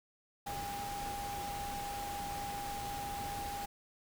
sine tone in noise, 808 Hz, G#5, 48 cents flat, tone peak -39 dBFS, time 0.46-3.66 s, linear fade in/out 10 ms, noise pink, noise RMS -44 dBFS, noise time 0.46-3.66 s, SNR +2 dB, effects none

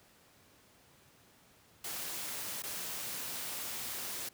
white noise with dropouts, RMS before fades -40 dBFS, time 1.84-4.29 s, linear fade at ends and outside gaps 5 ms, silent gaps 2.623-2.635 s, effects pink hiss -63 dBFS RMS until 4.33 s + high-pass 80 Hz 12 dB/octave

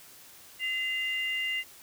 sine tone pair together, 2046 / 2800 Hz, C7 / F7, -39 / +4 cents, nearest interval perfect fourth, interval 543 cents, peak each -30 / -31 dBFS, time 0.59-1.64 s, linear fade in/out 50 ms, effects tanh soft clip ceiling -21 dBFS + white hiss -52 dBFS RMS until 1.82 s

